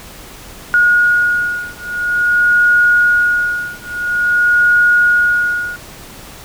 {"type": "beating tone pair", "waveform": "sine", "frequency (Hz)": [1442, 1442.49], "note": ["F#6", "F#6"], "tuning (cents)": [-45, -44], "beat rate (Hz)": 0.49, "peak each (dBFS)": -13, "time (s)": [0.74, 5.76], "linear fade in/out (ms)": 0, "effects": ["pink hiss -35 dBFS RMS until 6.44 s"]}